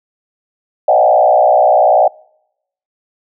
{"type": "tone with frequency modulation", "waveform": "sine", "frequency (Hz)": 680, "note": "F5", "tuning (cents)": -46, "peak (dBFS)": -6, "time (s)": [0.88, 2.08], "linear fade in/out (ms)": 5, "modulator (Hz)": 60.4, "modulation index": 1.9, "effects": ["noise-tail reverb RT60 0.8 s tail -26 dB re dry"]}